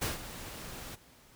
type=noise with ADSR envelope; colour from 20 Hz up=pink; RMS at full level=-31 dBFS; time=0.01-0.96 s; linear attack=17 ms; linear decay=150 ms; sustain=-13 dB; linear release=18 ms; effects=pink hiss -59 dBFS RMS until 1.35 s